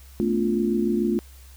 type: chord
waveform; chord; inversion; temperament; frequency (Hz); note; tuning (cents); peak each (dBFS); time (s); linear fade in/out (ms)
sine; B half-diminished seventh; third; equal with one note detuned; 220 / 246.9 / 287 / 349.2; A3 / B3 / D4 / F4; 0 / 0 / -40 / 0; -23 / -29 / -29 / -24; 0.2-1.19; 0
effects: added 66 Hz sine -44 dBFS peak until 1.56 s + white hiss -53 dBFS RMS until 1.56 s